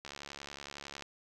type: click train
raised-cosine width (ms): 0.2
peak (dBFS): -26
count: 70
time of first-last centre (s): 0.05-1.023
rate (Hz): 70.9
effects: none